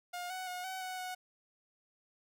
sawtooth tone with pitch steps, 711 / 744 / 723 / 754 / 742 / 736 Hz, F5 / F#5 / F#5 / F#5 / F#5 / F#5, +31 / +9 / -40 / +32 / +5 / -9 cents, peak -35 dBFS, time 0.13-1.15 s, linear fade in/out 10 ms, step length 170 ms, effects none

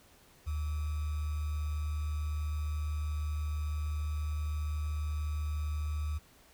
sine tone with sample-and-hold, 75.5 Hz, D2, 48 cents sharp, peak -31 dBFS, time 0.46-6.19 s, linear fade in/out 20 ms, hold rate 1225 Hz, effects pink hiss -61 dBFS RMS until 6.53 s

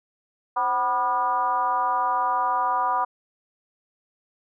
sine tone with frequency modulation, 981 Hz, B5, 12 cents flat, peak -20 dBFS, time 0.56-3.05 s, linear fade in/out 10 ms, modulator 228 Hz, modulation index 1.1, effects none

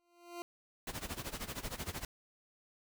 20% pulse tone with exponential growth, 346.7 Hz, F4, 13 cents flat, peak -34 dBFS, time 0-0.42 s, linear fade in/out 0 ms, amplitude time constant 90 ms
pink noise with tremolo, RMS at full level -39 dBFS, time 0.87-2.05 s, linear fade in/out 2 ms, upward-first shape sine, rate 13 Hz, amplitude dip 85%
effects none

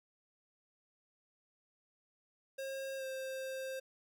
square tone with pitch glide, 538 to 528.1 Hz, C5 to C5, +48 to +16 cents, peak -40 dBFS, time 2.58-3.8 s, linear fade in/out 10 ms, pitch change -32 cents, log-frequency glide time 2.97-3.04 s, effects 13-bit

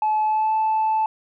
sine tone with pitch glide, 860 to 874.5 Hz, A5 to A5, -40 to -11 cents, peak -16 dBFS, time 0.02-1.06 s, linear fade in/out 2 ms, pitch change +29 cents, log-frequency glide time 0.24-0.54 s, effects tanh soft clip ceiling -15 dBFS

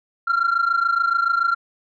sine tone pair together, 1362 / 1389 Hz, F6 / F6, -44 / -10 cents, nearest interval unison, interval 34 cents, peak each -18 dBFS, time 0.27-1.55 s, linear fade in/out 10 ms, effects tanh soft clip ceiling -13 dBFS

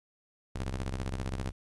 sawtooth ring-modulated tone, 65.41 Hz, C2, in tune, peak -26 dBFS, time 0.55-1.52 s, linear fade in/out 10 ms, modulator 25.1 Hz, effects resampled to 24000 Hz + 11-bit

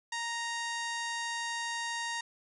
harmonic tone with a mistuned harmonic, 932.3 Hz, A#5, in tune, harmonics 1 / 2 / 3 / 4 / 5 / 6 / 7 / 8 / 10, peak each -38 / -37 / -45 / -43 / -46 / -48 / -46 / -47 / -51 dBFS, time 0.12-2.21 s, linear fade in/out 5 ms, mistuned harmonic 10, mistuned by +33 cents, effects none

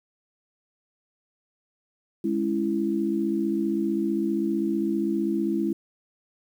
sine chord, C# minor, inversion second, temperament just, 207.9 / 277.2 / 332.6 Hz, G#3 / C#4 / E4, +2 / 0 / +16 cents, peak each -27 / -30 / -25 dBFS, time 2.24-5.73 s, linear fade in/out 5 ms, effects 9-bit

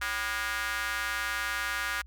square tone with high-pass filter, 110 Hz, A2, in tune, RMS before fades -32 dBFS, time 0.01-2.02 s, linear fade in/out 10 ms, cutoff 1500 Hz, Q 3, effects added 60 Hz sine -47 dBFS peak until 2.06 s

